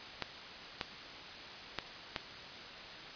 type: clicks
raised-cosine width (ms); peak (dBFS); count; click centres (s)
0.2; -16; 4; 0.223 / 0.812 / 1.787 / 2.162
effects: white hiss -47 dBFS RMS until 3.15 s + resampled to 11025 Hz